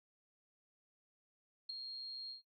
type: tone with ADSR envelope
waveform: sine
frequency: 4242 Hz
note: C8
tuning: 23 cents sharp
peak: -35 dBFS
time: 1.69-2.42 s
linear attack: 10 ms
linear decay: 6 ms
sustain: -8 dB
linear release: 120 ms
effects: noise-tail reverb RT60 0.1 s tail -19 dB re dry + MP3 64 kbps